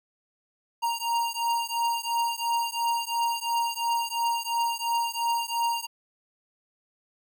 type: beating tone pair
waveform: square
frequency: 932.3 / 935.2 Hz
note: A#5 / A#5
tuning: 0 / +5 cents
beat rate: 2.9 Hz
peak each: -29 dBFS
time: 0.82-5.87 s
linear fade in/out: 20 ms
effects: none